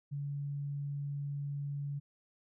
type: tone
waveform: sine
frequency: 142.5 Hz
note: C#3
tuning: 48 cents sharp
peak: -35 dBFS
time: 0.11-2 s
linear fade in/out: 20 ms
effects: none